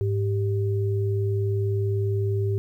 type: tone pair together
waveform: sine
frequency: 103.83 / 391.6 Hz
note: G#2 / G4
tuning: 0 / -2 cents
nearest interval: octave + major seventh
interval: 2298 cents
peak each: -22 / -28 dBFS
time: 0.01-2.58 s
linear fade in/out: 0 ms
effects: 10-bit